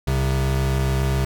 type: tone pair together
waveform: square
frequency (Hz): 65.41 / 132.91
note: C2 / C3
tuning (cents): 0 / +28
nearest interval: octave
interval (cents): 1228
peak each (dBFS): -22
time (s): 0.07-1.25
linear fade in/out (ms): 5
effects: none